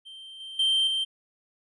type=tone with level steps; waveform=triangle; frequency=3136 Hz; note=G7; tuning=in tune; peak=-40 / -36 / -19 / -23 dBFS; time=0.05-1.05 s; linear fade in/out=20 ms; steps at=0.4 / 0.59 / 0.87 s; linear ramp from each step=5 ms; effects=resampled to 24000 Hz